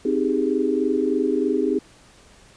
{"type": "chord", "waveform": "sine", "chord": "Ab major seventh", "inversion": "first", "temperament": "equal", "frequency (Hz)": [261.6, 311.1, 392, 415.3], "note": ["C4", "Eb4", "G4", "Ab4"], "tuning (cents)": [0, 0, 0, 0], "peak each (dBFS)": -24, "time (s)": [0.05, 1.79], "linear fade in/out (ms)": 5, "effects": ["pink hiss -51 dBFS RMS until 2.56 s", "resampled to 22050 Hz"]}